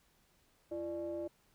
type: ring-modulated tone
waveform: triangle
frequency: 127.5 Hz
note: C3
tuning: 44 cents flat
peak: -32 dBFS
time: 0.71-1.28 s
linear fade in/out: 10 ms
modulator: 467 Hz
effects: pink hiss -71 dBFS RMS until 1.54 s